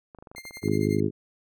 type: clicks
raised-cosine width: 1 ms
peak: -31 dBFS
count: 12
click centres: 0.148 / 0.187 / 0.225 / 0.272 / 0.315 / 0.35 / 0.382 / 0.453 / 0.509 / 0.571 / 0.631 / 0.684 s
type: tone with tremolo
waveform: sawtooth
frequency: 2106 Hz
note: C7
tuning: 11 cents sharp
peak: -33 dBFS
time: 0.36-1 s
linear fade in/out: 2 ms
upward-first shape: triangle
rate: 11 Hz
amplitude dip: 95%
type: harmonic tone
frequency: 51.91 Hz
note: G#1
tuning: in tune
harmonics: 2 / 3 / 4 / 5 / 6 / 7 / 8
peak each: -29 / -29 / -29 / -29 / -29 / -29 / -29 dBFS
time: 0.62-1.11 s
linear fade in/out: 50 ms
effects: none